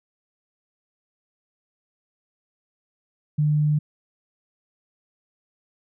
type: tone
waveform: sine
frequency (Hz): 150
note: D3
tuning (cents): +37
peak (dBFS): -17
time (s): 3.38-3.79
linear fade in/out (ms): 10
effects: none